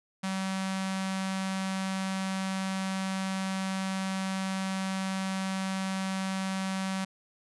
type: tone with notch filter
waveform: sawtooth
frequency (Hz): 190.8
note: G3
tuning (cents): -47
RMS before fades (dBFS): -32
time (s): 0.23-7.05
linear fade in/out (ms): 10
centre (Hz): 390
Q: 0.8
effects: resampled to 24000 Hz